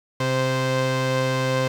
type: tone pair together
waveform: sawtooth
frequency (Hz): 130.81 / 520.7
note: C3 / C5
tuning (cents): 0 / -8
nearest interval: 2 octaves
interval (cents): 2392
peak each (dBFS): -19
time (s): 0.2-1.68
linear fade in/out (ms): 5
effects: low-pass 6000 Hz 12 dB/octave + 8-bit